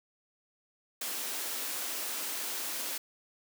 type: high-pass noise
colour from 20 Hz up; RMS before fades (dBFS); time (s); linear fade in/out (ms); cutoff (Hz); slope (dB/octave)
white; -36; 1.01-2.98; 5; 230; 48
effects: none